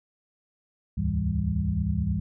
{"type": "tone cluster", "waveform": "sine", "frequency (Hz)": [71, 80.7, 104.3, 163.2, 198.6], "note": ["C#2", "E2", "G#2", "E3", "G3"], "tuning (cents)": [42, -36, 8, -17, 23], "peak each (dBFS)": -30, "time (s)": [0.97, 2.2], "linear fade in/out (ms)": 10, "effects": []}